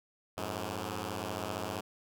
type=beating tone pair; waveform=5% pulse; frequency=90.9 / 105.9 Hz; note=F#2 / G#2; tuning=-30 / +34 cents; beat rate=15 Hz; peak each=-27 dBFS; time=0.37-1.81 s; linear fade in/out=10 ms; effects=none